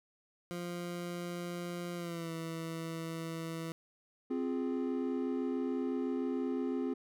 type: tone with pitch glide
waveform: 20% pulse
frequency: 174.61 to 163.86 Hz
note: F3 to E3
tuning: 0 to -10 cents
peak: -33 dBFS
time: 0.51-3.72 s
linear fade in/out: 0 ms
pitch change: -110 cents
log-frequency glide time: 1.95-2.33 s
type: chord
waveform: triangle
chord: F minor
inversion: second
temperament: equal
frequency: 261.6 / 349.2 / 415.3 Hz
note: C4 / F4 / Ab4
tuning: 0 / 0 / 0 cents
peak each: -32 / -37 / -37 dBFS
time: 4.3-6.94 s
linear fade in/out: 10 ms
effects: none